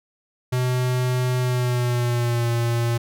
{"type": "tone with pitch glide", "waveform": "square", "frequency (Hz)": [126.1, 117.66], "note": ["B2", "A#2"], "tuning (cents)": [36, 17], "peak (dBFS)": -20, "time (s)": [0.52, 2.98], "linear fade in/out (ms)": 10, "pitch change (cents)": -119, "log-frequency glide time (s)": [1.39, 2.5], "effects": []}